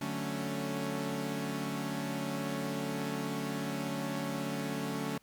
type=chord; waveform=sawtooth; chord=D major seventh; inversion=none; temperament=equal; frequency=146.83 / 185 / 220 / 277.2 Hz; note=D3 / F#3 / A3 / C#4; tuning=0 / 0 / 0 / 0 cents; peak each=-36 / -37 / -35 / -34 dBFS; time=0.01-5.18 s; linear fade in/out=5 ms; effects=pink hiss -67 dBFS RMS until 5.22 s